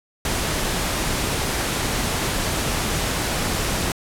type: noise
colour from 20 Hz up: pink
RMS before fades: -23 dBFS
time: 0.25-3.92 s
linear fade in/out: 2 ms
effects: low-pass 12000 Hz 12 dB/octave